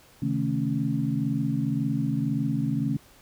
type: tone cluster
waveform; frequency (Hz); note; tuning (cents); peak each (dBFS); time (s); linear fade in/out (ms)
sine; 134 / 155.9 / 220.9 / 276.2; C3 / D#3 / A3 / C#4; +42 / +4 / +7 / -6; -29; 0.22-2.97; 5
effects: pink hiss -55 dBFS RMS until 3.21 s